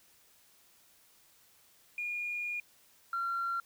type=tone pair in turn; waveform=sine; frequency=2430 / 1372.1 Hz; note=D#7 / F6; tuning=-42 / -31 cents; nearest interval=minor seventh; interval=989 cents; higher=first; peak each=-33 / -30 dBFS; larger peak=second; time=1.98-2.6 / 3.13-3.6 s; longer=first; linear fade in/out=2 ms; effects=tanh soft clip ceiling -27 dBFS + white hiss -64 dBFS RMS until 3.65 s